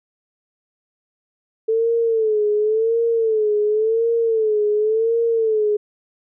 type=tone with vibrato; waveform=sine; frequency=440.4 Hz; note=A4; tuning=2 cents sharp; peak=-15 dBFS; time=1.68-5.77 s; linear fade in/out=10 ms; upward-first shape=sine; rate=0.92 Hz; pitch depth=90 cents each way; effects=none